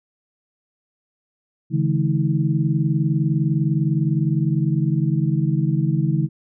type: tone cluster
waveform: sine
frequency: 140.8 / 160.6 / 211.2 / 319.7 Hz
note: C#3 / E3 / G#3 / D#4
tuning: +27 / -45 / +29 / +47 cents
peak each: -20 / -20 / -27 / -27 dBFS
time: 1.7-6.29 s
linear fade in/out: 50 ms
effects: none